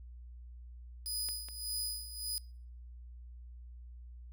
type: tone with tremolo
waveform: 20% pulse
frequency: 4978 Hz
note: D#8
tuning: in tune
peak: -28 dBFS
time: 1.06-2.38 s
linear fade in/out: 0 ms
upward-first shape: sine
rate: 1.7 Hz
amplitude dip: 75%
type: clicks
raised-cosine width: 0.2 ms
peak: -30 / -32 dBFS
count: 2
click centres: 1.288 / 1.486 s
effects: noise-tail reverb RT60 0.6 s tail -26 dB re dry + added 60 Hz sine -47 dBFS peak until 4.32 s